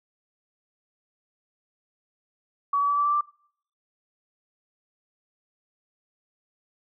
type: tone with pitch steps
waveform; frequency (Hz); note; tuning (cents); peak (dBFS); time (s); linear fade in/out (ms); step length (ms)
sine; 1134 / 1142.5 / 1151.2 / 1159.8 / 1168.6 / 1177.4; C#6 / D6 / D6 / D6 / D6 / D6; +39 / -48 / -35 / -22 / -9 / +4; -20; 2.73-3.21; 5; 80
effects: noise-tail reverb RT60 0.6 s tail -24 dB re dry